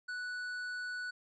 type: tone with tanh clipping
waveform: triangle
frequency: 1480 Hz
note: F#6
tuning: in tune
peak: -39 dBFS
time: 0.08-1.11 s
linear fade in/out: 10 ms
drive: 14 dB
effects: resampled to 16000 Hz